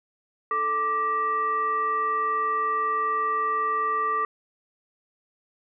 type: tone with frequency modulation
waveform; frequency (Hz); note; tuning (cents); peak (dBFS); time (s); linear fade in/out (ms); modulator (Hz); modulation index
sine; 1174.7; D6; 0; -22; 0.51-4.25; 2; 736; 0.55
effects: none